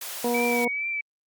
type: high-pass noise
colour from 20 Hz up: white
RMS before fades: -35 dBFS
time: 0.01-0.65 s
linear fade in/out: 5 ms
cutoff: 430 Hz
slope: 24 dB/octave
type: harmonic tone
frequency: 240 Hz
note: B3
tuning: 49 cents flat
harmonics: 1 / 2 / 3 / 4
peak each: -27 / -25 / -31 / -33 dBFS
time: 0.24-0.68 s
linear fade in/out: 5 ms
type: tone with vibrato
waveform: sine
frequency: 2295 Hz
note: D7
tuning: 40 cents flat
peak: -26 dBFS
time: 0.34-1.01 s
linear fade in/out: 5 ms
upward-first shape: triangle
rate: 2.3 Hz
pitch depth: 53 cents each way
effects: Opus 48 kbps